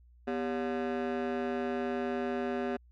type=ring-modulated tone; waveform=30% pulse; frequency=321.1 Hz; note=E4; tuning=45 cents flat; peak=-25 dBFS; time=0.27-2.77 s; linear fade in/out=10 ms; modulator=75.5 Hz; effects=added 60 Hz sine -56 dBFS peak until 2.91 s + low-pass 2000 Hz 12 dB/octave